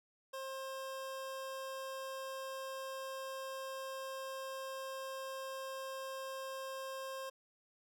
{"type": "tone", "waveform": "25% pulse", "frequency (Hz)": 532, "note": "C5", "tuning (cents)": 29, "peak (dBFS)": -38, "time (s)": [0.33, 7.3], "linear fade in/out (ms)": 10, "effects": []}